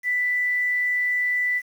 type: tone with quantisation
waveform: sine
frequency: 1982 Hz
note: B6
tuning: 6 cents sharp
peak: -20 dBFS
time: 0.03-1.62 s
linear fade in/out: 50 ms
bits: 8
effects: none